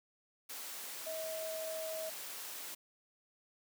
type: tone in noise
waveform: sine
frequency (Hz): 639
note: D#5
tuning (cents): +46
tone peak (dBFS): -39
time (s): 1.06-2.1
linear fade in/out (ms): 10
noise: white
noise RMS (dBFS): -45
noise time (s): 0.49-2.75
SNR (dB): +3
effects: high-pass 300 Hz 12 dB/octave